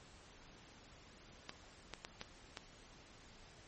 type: clicks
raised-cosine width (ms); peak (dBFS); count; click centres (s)
0.2; -26; 5; 1.494 / 1.937 / 2.049 / 2.214 / 2.572
effects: pink hiss -60 dBFS RMS until 3.67 s + MP3 32 kbps